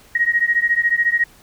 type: beating tone pair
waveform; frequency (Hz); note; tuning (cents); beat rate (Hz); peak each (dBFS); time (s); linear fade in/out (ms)
sine; 1880 / 1894; A#6 / A#6; +14 / +27; 14; -17 / -18; 0.15-1.24; 5
effects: pink hiss -49 dBFS RMS until 1.42 s